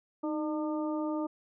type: harmonic tone with a mistuned harmonic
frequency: 301.5 Hz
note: D4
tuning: 46 cents sharp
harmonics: 1 / 2 / 3 / 4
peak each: -31 / -37 / -41 / -43 dBFS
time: 0.23-1.27 s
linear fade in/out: 10 ms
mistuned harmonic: 1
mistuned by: +50 cents
effects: none